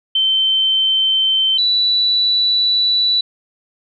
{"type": "tone pair in turn", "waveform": "sine", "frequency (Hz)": [3096, 3954], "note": ["G7", "B7"], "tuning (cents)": [-22, 1], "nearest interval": "major third", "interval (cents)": 423, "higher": "second", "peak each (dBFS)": -12, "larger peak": "neither", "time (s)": [[0.15, 1.58], [1.58, 3.21]], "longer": "second", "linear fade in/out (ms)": 5, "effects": []}